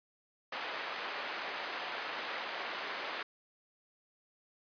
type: band-pass noise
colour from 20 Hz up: white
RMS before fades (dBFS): -40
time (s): 0.52-3.23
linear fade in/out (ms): 5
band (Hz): 460 to 2300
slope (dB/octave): 12
effects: resampled to 11025 Hz